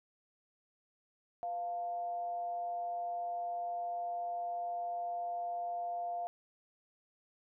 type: tone with frequency modulation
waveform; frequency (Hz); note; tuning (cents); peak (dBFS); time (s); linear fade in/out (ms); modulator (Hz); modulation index
sine; 698.5; F5; 0; -35; 1.43-6.27; 0; 198; 0.26
effects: none